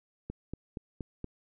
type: click train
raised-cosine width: 3 ms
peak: -24 dBFS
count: 5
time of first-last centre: 0.3-1.243 s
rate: 4.24 Hz
effects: none